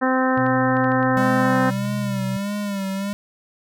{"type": "harmonic tone", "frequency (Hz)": 259, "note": "C4", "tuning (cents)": -17, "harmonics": [1, 2, 3, 4, 5, 6, 7], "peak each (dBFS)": [-20, -23, -25, -26, -27, -28, -28], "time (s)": [0.01, 1.71], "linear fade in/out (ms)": 20}
{"type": "tone with pitch glide", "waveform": "sine", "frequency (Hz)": [125.5, 127.62], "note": ["B2", "C3"], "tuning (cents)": [28, -43], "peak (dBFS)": -25, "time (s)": [0.37, 2.37], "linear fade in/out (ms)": 5, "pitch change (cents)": 29, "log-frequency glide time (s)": [1.22, 1.62]}
{"type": "clicks", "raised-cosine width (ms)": 0.3, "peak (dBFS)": -25, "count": 8, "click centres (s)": [0.376, 0.465, 0.769, 0.843, 0.919, 1.029, 1.689, 1.852]}
{"type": "tone with vibrato", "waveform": "square", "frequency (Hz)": 199.3, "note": "G3", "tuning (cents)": 29, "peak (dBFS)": -24, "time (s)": [1.17, 3.13], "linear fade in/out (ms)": 0, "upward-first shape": "sine", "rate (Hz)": 1.6, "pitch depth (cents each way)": 61}
{"effects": []}